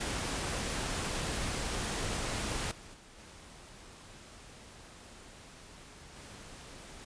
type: noise with level steps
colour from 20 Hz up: pink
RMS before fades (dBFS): -35 / -51 / -55 / -52 / -49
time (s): 0-7.05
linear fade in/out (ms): 10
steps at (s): 2.71 / 2.94 / 3.18 / 6.16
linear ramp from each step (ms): 5
effects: resampled to 22050 Hz